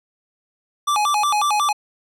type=tone with vibrato; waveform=square; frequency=991 Hz; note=B5; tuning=6 cents sharp; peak=-17 dBFS; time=0.87-1.73 s; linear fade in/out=10 ms; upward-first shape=square; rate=5.5 Hz; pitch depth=290 cents each way; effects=low-pass 11000 Hz 12 dB/octave